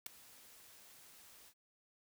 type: noise with ADSR envelope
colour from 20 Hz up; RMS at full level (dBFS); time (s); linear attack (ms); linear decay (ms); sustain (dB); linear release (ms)
white; -38; 0.06-1.54; 4; 6; -22; 66
effects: none